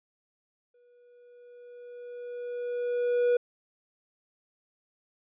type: tone with exponential growth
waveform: triangle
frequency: 485.7 Hz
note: B4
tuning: 29 cents flat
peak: -18 dBFS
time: 0.74-3.37 s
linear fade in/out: 5 ms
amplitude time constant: 570 ms
effects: resampled to 8000 Hz